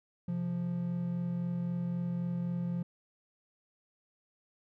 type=tone pair together; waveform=triangle; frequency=130.81 / 174.61 Hz; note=C3 / F3; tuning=0 / 0 cents; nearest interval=perfect fourth; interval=500 cents; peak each=-37 / -30 dBFS; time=0.28-2.83 s; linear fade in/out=5 ms; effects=none